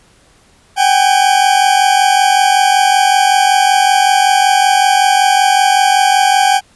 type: tone pair together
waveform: 40% pulse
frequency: 763.7 / 809 Hz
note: G5 / G#5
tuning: -45 / -46 cents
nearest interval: minor second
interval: 99 cents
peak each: -10 dBFS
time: 0.76-6.61 s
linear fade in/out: 50 ms
effects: pink hiss -49 dBFS RMS until 6.75 s + resampled to 24000 Hz